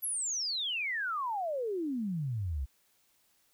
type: exponential sweep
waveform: sine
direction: down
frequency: 11840 to 62.1 Hz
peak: -31 dBFS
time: 0.02-2.66 s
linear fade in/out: 20 ms
effects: white hiss -70 dBFS RMS until 3.53 s